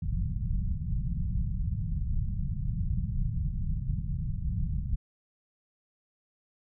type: low-pass noise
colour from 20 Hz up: pink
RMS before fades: -30 dBFS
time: 0.02-4.96 s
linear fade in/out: 10 ms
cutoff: 180 Hz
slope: 48 dB/octave
effects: none